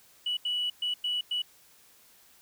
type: tone bursts at uneven times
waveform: sine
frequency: 2947 Hz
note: F#7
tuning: 8 cents flat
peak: -26 dBFS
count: 5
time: 0.26-0.37 / 0.45-0.7 / 0.82-0.94 / 1.04-1.21 / 1.31-1.42 s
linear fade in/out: 5 ms
effects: tanh soft clip ceiling -23 dBFS + white hiss -59 dBFS RMS until 2.41 s